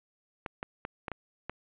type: clicks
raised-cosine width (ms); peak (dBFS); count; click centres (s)
0.5; -20; 6; 0.462 / 0.629 / 0.851 / 1.082 / 1.117 / 1.496
effects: resampled to 8000 Hz + 9-bit